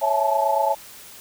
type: chord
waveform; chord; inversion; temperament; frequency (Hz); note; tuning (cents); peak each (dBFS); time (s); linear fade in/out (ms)
sine; A major seventh; first; equal with one note detuned; 554.4 / 659.3 / 851.5 / 880; C#5 / E5 / G#5 / A5; 0 / 0 / +43 / 0; -24 / -24 / -22 / -23; 0.01-0.75; 20
effects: white hiss -43 dBFS RMS until 1.2 s